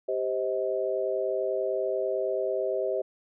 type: chord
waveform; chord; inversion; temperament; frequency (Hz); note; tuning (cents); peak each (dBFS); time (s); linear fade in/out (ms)
sine; C minor; second; equal with one note detuned; 392 / 523.3 / 632.4; G4 / C5 / Eb5; 0 / 0 / +28; -30; 0.08-3.02; 10
effects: none